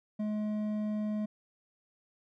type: tone with hard clipping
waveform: triangle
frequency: 211.9 Hz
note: G#3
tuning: 35 cents sharp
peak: -32 dBFS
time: 0.19-1.26 s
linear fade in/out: 10 ms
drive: 10 dB
effects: none